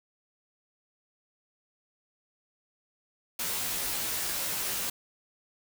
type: noise with comb filter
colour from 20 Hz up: white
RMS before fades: -32 dBFS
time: 3.39-4.9 s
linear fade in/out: 5 ms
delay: 14 ms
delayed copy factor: -0.9
effects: none